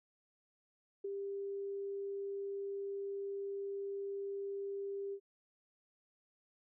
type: tone with ADSR envelope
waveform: sine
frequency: 397.1 Hz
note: G4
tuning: 22 cents sharp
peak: -35 dBFS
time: 1.04-5.2 s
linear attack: 9 ms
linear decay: 10 ms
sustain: -3 dB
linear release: 70 ms
effects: none